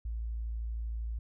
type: tone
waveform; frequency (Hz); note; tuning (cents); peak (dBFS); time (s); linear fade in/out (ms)
sine; 56.4; A1; +44; -33; 0.05-1.19; 5
effects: none